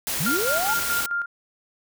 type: noise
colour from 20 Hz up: white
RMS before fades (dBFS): -27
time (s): 0.07-1.06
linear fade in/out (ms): 0
type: linear sweep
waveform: sine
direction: up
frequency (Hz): 126.9 to 896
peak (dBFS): -24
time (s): 0.2-0.74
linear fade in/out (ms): 5
type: tone with tremolo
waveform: sine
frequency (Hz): 1400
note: F6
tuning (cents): +4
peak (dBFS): -22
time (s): 0.26-1.26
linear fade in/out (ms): 5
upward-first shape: square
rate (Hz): 4.7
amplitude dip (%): 60
effects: none